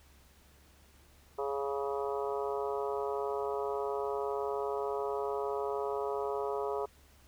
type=harmonic tone with a mistuned harmonic; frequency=139.2 Hz; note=C#3; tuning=8 cents sharp; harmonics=3 / 4 / 5 / 6 / 7 / 8 / 9; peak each=-34 / -40 / -40 / -45 / -41 / -46 / -45 dBFS; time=1.38-6.86 s; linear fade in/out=10 ms; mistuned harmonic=8; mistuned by=+30 cents; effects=added 70 Hz sine -61 dBFS peak until 7.27 s + pink hiss -63 dBFS RMS until 7.27 s